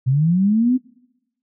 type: linear sweep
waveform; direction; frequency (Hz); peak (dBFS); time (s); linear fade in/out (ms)
sine; up; 123.47 to 261.5; -13; 0.06-0.78; 20
effects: noise-tail reverb RT60 0.9 s tail -24 dB re dry